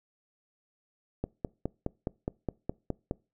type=click train; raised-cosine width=2 ms; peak=-17 dBFS; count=10; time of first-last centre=1.24-3.111 s; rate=4.81 Hz; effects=noise-tail reverb RT60 0.3 s tail -24 dB re dry